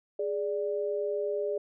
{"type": "tone pair together", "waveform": "sine", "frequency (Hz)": [414.8, 586.6], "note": ["G#4", "D5"], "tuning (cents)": [-2, -2], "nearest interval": "tritone", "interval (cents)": 600, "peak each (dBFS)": [-30, -32], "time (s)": [0.19, 1.58], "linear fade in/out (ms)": 5, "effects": []}